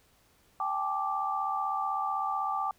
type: chord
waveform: sine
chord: G suspended second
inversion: none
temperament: equal with one note detuned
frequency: 784 / 859.9 / 1174.7 Hz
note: G5 / A5 / D6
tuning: 0 / -40 / 0 cents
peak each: -33 / -35 / -31 dBFS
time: 0.6-2.71 s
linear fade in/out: 2 ms
effects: pink hiss -65 dBFS RMS until 2.78 s